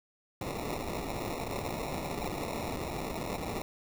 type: noise with sample-and-hold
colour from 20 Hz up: violet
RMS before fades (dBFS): -36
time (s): 0.41-3.62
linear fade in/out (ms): 2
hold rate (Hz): 1575
effects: none